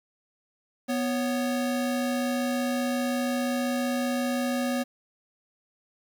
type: tone pair together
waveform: square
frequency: 246.8 / 554 Hz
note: B3 / C#5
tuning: -1 / -1 cents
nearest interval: octave + major second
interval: 1400 cents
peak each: -27 / -32 dBFS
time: 0.88-4.84 s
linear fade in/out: 20 ms
effects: 9-bit